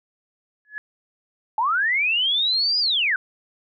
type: tone with exponential growth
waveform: sine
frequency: 1700 Hz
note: G#6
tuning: 40 cents sharp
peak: -25 dBFS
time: 0.65-0.78 s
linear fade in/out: 0 ms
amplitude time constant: 28 ms
type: linear two-way sweep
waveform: sine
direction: up then down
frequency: 830.6 to 4978 to 1452 Hz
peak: -18 dBFS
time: 1.58-3.16 s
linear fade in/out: 2 ms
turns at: 2.79 s
effects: none